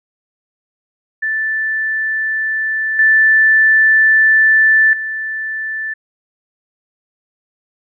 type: tone with level steps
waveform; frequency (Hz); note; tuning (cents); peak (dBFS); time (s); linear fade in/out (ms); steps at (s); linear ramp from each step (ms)
sine; 1760; A6; 0; -15 / -7 / -19; 1.22-5.94; 10; 2.99 / 4.93; 2
effects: none